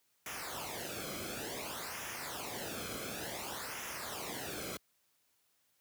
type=noise with flanger; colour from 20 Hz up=pink; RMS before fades=-42 dBFS; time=0.26-4.77 s; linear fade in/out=2 ms; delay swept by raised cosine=0.23 to 1.1 ms; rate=0.56 Hz; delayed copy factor=-0.75; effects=white hiss -75 dBFS RMS until 5.8 s + high-pass 60 Hz 12 dB/octave